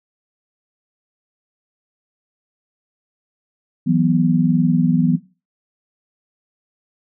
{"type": "chord", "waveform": "sine", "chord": "E suspended second", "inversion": "none", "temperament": "equal", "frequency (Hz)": [164.81, 185, 246.9], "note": ["E3", "F#3", "B3"], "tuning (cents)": [0, 0, 0], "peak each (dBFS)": -17, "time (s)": [3.86, 5.17], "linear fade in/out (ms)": 20, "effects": ["noise-tail reverb RT60 0.3 s tail -17 dB re dry"]}